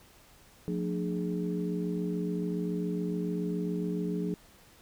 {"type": "tone cluster", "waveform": "sine", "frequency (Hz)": [177.3, 224.4, 298.4, 417.9], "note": ["F3", "A3", "D4", "G#4"], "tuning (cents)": [26, 34, 28, 11], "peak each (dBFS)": [-31, -39, -36, -36], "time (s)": [0.68, 4.34], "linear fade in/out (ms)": 0, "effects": ["tanh soft clip ceiling -19 dBFS", "pink hiss -58 dBFS RMS until 4.81 s"]}